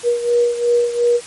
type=beating tone pair; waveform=sine; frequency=477.7 / 480.5 Hz; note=A#4 / B4; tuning=+42 / -48 cents; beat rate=2.8 Hz; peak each=-14 / -19 dBFS; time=0.03-1.21 s; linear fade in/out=50 ms; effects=white hiss -35 dBFS RMS until 1.26 s + MP3 48 kbps